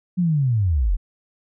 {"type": "linear sweep", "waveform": "sine", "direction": "down", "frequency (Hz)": [185, 35.15], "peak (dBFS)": -16, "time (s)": [0.17, 0.97], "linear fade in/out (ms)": 20, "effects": []}